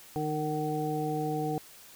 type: harmonic tone with a mistuned harmonic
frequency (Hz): 153.1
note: D#3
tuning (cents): -28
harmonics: 1 / 2 / 3 / 5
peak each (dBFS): -34 / -34 / -34 / -34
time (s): 0.16-1.58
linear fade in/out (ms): 0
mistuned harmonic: 5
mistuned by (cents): -20
effects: white hiss -52 dBFS RMS until 1.95 s